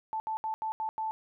sine tone bursts at uneven times, 878 Hz, A5, 4 cents flat, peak -30 dBFS, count 6, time 0.13-0.2 / 0.27-0.37 / 0.44-0.54 / 0.62-0.72 / 0.8-0.89 / 0.98-1.11 s, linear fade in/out 0 ms, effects none

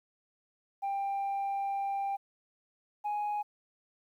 sine tone pair in turn, 792 / 831.7 Hz, G5 / G#5, +18 / +2 cents, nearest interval minor second, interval 84 cents, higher second, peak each -28 dBFS, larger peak neither, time 0.82-2.17 / 3.04-3.43 s, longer first, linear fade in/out 20 ms, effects tanh soft clip ceiling -29 dBFS + 11-bit

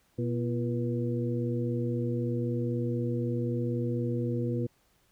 harmonic tone with a mistuned harmonic, 120.9 Hz, B2, 36 cents flat, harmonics 1 / 2 / 3 / 4, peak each -30 / -33 / -35 / -36 dBFS, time 0.18-4.67 s, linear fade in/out 10 ms, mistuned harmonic 3, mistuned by -83 cents, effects pink hiss -68 dBFS RMS until 5.11 s

